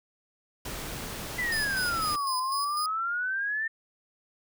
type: noise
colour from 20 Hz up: pink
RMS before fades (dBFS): -37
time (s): 0.65-2.16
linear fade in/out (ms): 5
type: exponential two-way sweep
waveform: sine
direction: down then up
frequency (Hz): 2021 to 1011 to 1813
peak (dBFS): -27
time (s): 1.38-3.68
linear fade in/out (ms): 10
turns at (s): 2.37
type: tone with tremolo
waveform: sawtooth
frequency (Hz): 5000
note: D#8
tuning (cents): +8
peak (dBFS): -28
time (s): 1.52-2.86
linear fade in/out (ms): 2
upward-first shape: square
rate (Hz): 4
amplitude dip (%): 60
effects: none